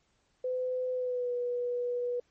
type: tone with pitch glide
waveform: sine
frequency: 507 to 487.8 Hz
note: B4 to B4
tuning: +45 to -21 cents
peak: -29 dBFS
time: 0.44-2.2 s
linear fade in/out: 5 ms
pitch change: -66 cents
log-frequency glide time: 0.93-1.33 s
effects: pink hiss -72 dBFS RMS until 2.3 s + MP3 32 kbps